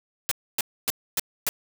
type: noise bursts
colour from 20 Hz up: white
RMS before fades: -24 dBFS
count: 5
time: 0.29-1.49 s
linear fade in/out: 0 ms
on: 24 ms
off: 270 ms
effects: none